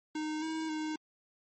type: tone with pitch steps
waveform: square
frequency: 308.6 / 318.5 / 310 Hz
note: D#4 / D#4 / D#4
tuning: -14 / +41 / -6 cents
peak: -34 dBFS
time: 0.15-0.96 s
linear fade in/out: 5 ms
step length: 270 ms
effects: MP3 32 kbps